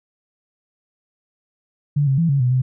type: tone with pitch steps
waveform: sine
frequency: 145 / 134.8 / 166.9 / 139.3 / 124.8 / 128.8 Hz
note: D3 / C#3 / E3 / C#3 / B2 / C3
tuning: -22 / -48 / +22 / +9 / +19 / -27 cents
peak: -14 dBFS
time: 1.96-2.62 s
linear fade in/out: 10 ms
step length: 110 ms
effects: none